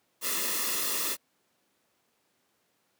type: noise with comb filter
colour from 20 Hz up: white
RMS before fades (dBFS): -30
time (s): 0.21-1.17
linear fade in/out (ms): 50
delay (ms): 1.3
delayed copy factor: -0.7
effects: pink hiss -72 dBFS RMS until 2.99 s + high-pass 200 Hz 12 dB/octave